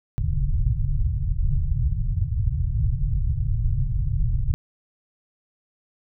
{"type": "low-pass noise", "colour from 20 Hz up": "pink", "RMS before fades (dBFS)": -22, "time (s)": [0.18, 4.54], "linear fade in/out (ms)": 0, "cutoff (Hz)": 150, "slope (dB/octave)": 96, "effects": []}